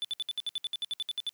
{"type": "tone bursts", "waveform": "triangle", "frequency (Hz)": 3495, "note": "A7", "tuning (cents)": -12, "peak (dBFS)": -28, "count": 15, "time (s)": [0.02, 1.292], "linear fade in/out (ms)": 0, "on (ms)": 26, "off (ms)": 63, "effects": ["white hiss -73 dBFS RMS until 1.33 s", "high-pass 100 Hz 12 dB/octave"]}